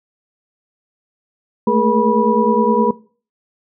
sine tone cluster, 215.6 / 225.3 / 418.5 / 479.2 / 976 Hz, A3 / A3 / G#4 / A#4 / B5, -35 / +41 / +13 / +48 / -21 cents, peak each -18 dBFS, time 1.67-2.91 s, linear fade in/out 5 ms, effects noise-tail reverb RT60 0.4 s tail -20 dB re dry

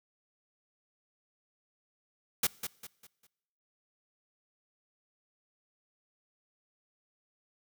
white noise with echo, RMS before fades -27 dBFS, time 2.43-2.47 s, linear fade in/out 5 ms, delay 200 ms, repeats 4, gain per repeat -9 dB, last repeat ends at 3.27 s, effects noise-tail reverb RT60 1.0 s tail -23 dB re dry

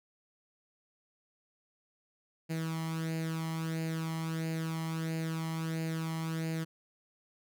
sawtooth tone with flanger, 161.9 Hz, E3, 31 cents flat, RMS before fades -35 dBFS, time 2.49-6.65 s, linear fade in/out 20 ms, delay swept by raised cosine 0.43 to 0.98 ms, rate 1.5 Hz, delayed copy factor +0.65, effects none

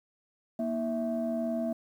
sine tone cluster, 235.9 / 318 / 657 Hz, A#3 / D#4 / E5, +21 / +38 / -6 cents, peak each -30 / -39 / -31 dBFS, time 0.59-1.73 s, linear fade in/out 5 ms, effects tanh soft clip ceiling -22 dBFS + 10-bit

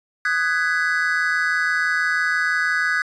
triangle chord, G# minor seventh, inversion second, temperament just, 1245.9 / 1495.1 / 1661.2 / 1993.5 Hz, D#6 / F#6 / G#6 / B6, +2 / +18 / 0 / +16 cents, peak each -26 / -20 / -20 / -26 dBFS, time 0.25-3.02 s, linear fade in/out 2 ms, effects resampled to 22050 Hz

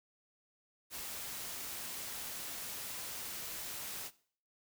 white noise, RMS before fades -43 dBFS, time 0.9-4.11 s, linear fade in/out 50 ms, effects noise-tail reverb RT60 0.5 s tail -19 dB re dry

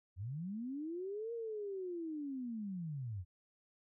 sine linear two-way sweep, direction up then down, 83.2 to 471.3 to 83.2 Hz, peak -39 dBFS, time 0.16-3.25 s, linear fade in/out 50 ms, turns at 1.33 s, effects none

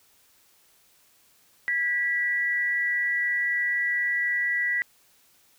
sine tone pair together, 1643.1 / 1954 Hz, G#6 / B6, -19 / -19 cents, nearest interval minor third, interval 300 cents, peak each -32 / -23 dBFS, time 1.68-4.82 s, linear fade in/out 0 ms, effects white hiss -61 dBFS RMS until 5.58 s

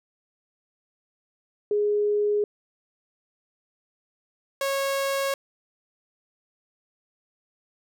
sine / sawtooth tone pair in turn, 415.3 / 548.9 Hz, G#4 / C#5, 0 / -17 cents, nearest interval perfect fourth, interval 483 cents, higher second, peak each -20 dBFS, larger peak neither, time 1.71-2.44 / 4.61-5.34 s, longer neither, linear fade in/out 2 ms, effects none

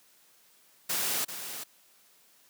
white noise with echo, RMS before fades -30 dBFS, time 0.89-1.25 s, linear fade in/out 10 ms, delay 390 ms, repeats 1, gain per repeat -9 dB, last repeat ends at 1.64 s, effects white hiss -62 dBFS RMS until 2.49 s + high-pass 150 Hz 12 dB/octave

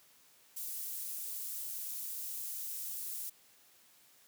pink high-pass noise, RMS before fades -41 dBFS, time 0.56-3.3 s, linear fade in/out 10 ms, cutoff 12000 Hz, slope 12 dB/octave, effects white hiss -64 dBFS RMS until 4.27 s + high-pass 100 Hz 12 dB/octave

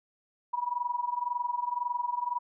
sine tone with amplitude modulation, 971 Hz, B5, 30 cents flat, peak -25 dBFS, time 0.53-2.39 s, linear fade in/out 10 ms, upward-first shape sine, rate 21.9 Hz, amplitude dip 85%, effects none

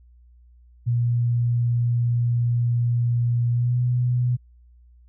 sine tone with pitch glide, 119.6 to 123.32 Hz, A#2 to B2, +45 to -2 cents, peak -18 dBFS, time 0.86-4.37 s, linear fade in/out 20 ms, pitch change +53 cents, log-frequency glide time 3.51-3.78 s, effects added 60 Hz sine -49 dBFS peak until 5.08 s

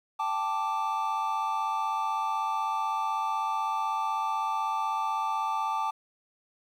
triangle chord, G suspended second, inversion none, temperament equal, 784 / 880 / 1174.7 Hz, G5 / A5 / D6, 0 / 0 / 0 cents, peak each -33 / -28 / -29 dBFS, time 0.19-5.91 s, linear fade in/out 10 ms, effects 10-bit

